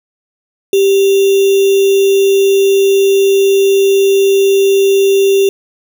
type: tone with sample-and-hold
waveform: sine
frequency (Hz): 392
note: G4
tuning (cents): 0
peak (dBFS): -6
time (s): 0.73-5.49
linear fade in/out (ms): 2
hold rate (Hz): 3150
effects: none